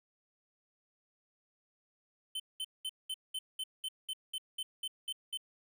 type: tone bursts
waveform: square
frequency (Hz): 3069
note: G7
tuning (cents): -37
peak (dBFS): -36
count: 13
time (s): 2.35-5.374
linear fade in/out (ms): 5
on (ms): 48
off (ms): 200
effects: none